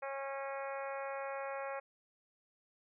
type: harmonic tone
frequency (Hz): 273.7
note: C#4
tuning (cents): -22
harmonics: 2 / 3 / 4 / 5 / 6 / 7 / 8 / 9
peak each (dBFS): -41 / -45 / -47 / -49 / -51 / -52 / -53 / -54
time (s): 0.02-1.8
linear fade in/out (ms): 10
effects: none